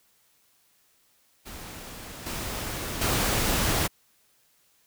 pink noise with level steps, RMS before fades -41 / -33 / -25 dBFS, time 1.45-3.88 s, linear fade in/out 20 ms, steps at 2.26 / 3.01 s, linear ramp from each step 5 ms, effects white hiss -65 dBFS RMS until 4.86 s

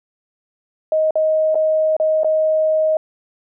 sine tone with dropouts, 627 Hz, D#5, 13 cents sharp, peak -13 dBFS, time 0.92-2.97 s, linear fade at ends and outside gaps 2 ms, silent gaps 1.108-1.155 / 1.546-1.554 / 1.966-1.999 / 2.234-2.245 s, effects none

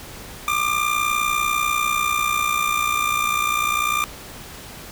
25% pulse tone with amplitude modulation, 1193 Hz, D6, 27 cents sharp, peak -12 dBFS, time 0.48-4.04 s, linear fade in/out 0 ms, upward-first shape sine, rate 60.2 Hz, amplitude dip 70%, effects pink hiss -38 dBFS RMS until 4.91 s

